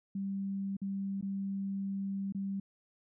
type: tone with dropouts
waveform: sine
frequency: 196 Hz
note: G3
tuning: in tune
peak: -33 dBFS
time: 0.15-2.6 s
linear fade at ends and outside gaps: 5 ms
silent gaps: 0.768-0.816 / 1.212-1.225 / 2.324-2.347 s
effects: none